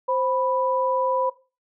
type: tone pair together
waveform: sine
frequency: 523.3 / 987.8 Hz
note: C5 / B5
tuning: 0 / 0 cents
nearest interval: major seventh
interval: 1100 cents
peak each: -23 dBFS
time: 0.08-1.3 s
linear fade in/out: 10 ms
effects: noise-tail reverb RT60 0.3 s tail -17 dB re dry